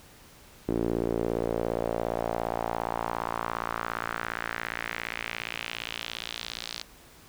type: tone with band-pass filter sweep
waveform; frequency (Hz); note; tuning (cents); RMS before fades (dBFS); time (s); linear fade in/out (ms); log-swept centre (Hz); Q
sawtooth; 57.3; A#1; -29; -32; 0.68-6.82; 5; 340 to 4400; 2.4
effects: pink hiss -53 dBFS RMS until 7.28 s